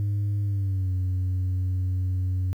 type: tone with pitch glide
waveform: sine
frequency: 101.8 to 92.28 Hz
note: G#2 to F#2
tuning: -34 to -4 cents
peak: -20 dBFS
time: 0-2.53 s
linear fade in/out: 0 ms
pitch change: -170 cents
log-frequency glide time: 0.42-0.93 s
effects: tanh soft clip ceiling -22 dBFS + 10-bit